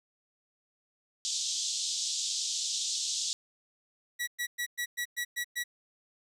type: band-pass noise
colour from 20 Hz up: white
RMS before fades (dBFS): -33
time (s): 1.25-3.33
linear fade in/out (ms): 0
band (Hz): 3300 to 7600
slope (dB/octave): 48
type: tone bursts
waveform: sawtooth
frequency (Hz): 1934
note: B6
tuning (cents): -37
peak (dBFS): -27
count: 8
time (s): 4.19-5.64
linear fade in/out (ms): 20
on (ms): 85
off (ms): 110
effects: none